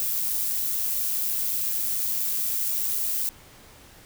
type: noise with amplitude modulation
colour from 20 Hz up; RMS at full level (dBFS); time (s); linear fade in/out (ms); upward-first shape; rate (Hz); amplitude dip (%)
violet; -25; 0-3.29; 0; sine; 108; 30
effects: pink hiss -50 dBFS RMS until 4.05 s